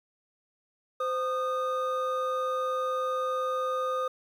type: tone pair together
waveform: triangle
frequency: 516.3 / 1228 Hz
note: C5 / D#6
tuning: -23 / -23 cents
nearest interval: octave + minor third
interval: 1500 cents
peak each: -28 dBFS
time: 1-4.08 s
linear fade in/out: 5 ms
effects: 10-bit